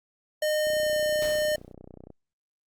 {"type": "tone with pitch glide", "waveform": "square", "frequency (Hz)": [611, 607.5], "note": ["D#5", "D#5"], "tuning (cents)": [-32, -42], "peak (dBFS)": -24, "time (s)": [0.42, 1.56], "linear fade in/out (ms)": 5, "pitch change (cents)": -10, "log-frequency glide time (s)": [0.78, 0.92]}
{"type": "click train", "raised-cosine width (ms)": 2, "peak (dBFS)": -31, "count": 45, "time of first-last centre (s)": [0.67, 2.103], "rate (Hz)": 30.7}
{"type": "noise with exponential decay", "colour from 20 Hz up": "pink", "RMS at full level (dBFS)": -36, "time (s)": [1.22, 1.73], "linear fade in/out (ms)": 0, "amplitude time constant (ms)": 110}
{"effects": ["Opus 48 kbps"]}